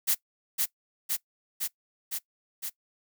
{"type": "noise with echo", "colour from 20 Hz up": "blue", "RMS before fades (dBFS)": -24, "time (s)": [0.07, 0.15], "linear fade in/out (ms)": 20, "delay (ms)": 510, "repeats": 5, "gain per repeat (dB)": -2, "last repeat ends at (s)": 2.7, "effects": ["noise-tail reverb RT60 0.1 s tail -20 dB re dry"]}